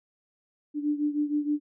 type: beating tone pair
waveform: sine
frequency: 293.7 / 300.1 Hz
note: D4 / D4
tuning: 0 / +38 cents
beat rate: 6.4 Hz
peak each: -26 / -30 dBFS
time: 0.74-1.6 s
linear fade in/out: 50 ms
effects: none